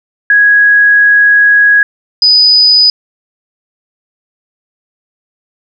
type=tone pair in turn; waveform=sine; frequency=1661.2 / 4978 Hz; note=G#6 / D#8; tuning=0 / 0 cents; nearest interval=octave + perfect fifth; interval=1900 cents; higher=second; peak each=-3 dBFS; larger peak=neither; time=0.3-1.83 / 2.22-2.9 s; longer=first; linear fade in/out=2 ms; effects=none